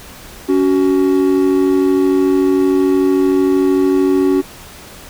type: tone pair together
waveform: triangle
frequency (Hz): 280.7 / 374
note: C#4 / F#4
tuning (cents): +22 / +19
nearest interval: perfect fourth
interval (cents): 497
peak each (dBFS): -11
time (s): 0.48-4.42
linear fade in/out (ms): 20
effects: pink hiss -36 dBFS RMS until 5.09 s